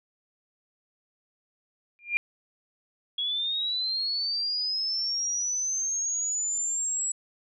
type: tone with exponential growth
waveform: sine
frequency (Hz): 2400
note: D7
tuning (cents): +37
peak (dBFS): -18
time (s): 1.99-2.17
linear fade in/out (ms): 0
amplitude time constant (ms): 37
type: linear sweep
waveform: sine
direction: up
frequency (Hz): 3322 to 7790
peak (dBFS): -26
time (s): 3.18-7.12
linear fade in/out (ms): 5
effects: none